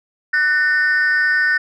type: tone pair together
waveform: sine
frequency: 1497.7 / 1815 Hz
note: F#6 / A#6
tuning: +21 / -47 cents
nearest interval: minor third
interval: 332 cents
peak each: -14 dBFS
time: 0.33-1.58 s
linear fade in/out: 10 ms
effects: tanh soft clip ceiling -10 dBFS